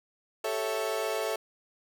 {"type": "chord", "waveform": "35% pulse", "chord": "A dominant seventh", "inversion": "third", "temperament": "equal", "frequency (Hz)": [392, 440, 554.4, 659.3], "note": ["G4", "A4", "C#5", "E5"], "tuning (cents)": [0, 0, 0, 0], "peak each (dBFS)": [-37, -31, -34, -32], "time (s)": [0.44, 1.36], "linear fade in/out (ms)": 5, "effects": []}